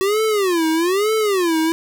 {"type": "tone with vibrato", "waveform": "square", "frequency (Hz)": 374.1, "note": "F#4", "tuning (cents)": 19, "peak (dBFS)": -16, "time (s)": [0.01, 1.72], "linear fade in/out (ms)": 0, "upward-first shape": "sine", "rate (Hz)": 1.1, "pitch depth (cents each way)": 280, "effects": []}